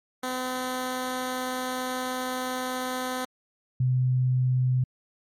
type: tone pair in turn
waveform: 10% pulse / sine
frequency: 254.8 / 127.4 Hz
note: C4 / C3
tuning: -46 / -46 cents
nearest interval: octave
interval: 1200 cents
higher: first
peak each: -20 dBFS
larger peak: neither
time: 0.23-3.25 / 3.8-4.84 s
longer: first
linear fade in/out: 5 ms
effects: MP3 64 kbps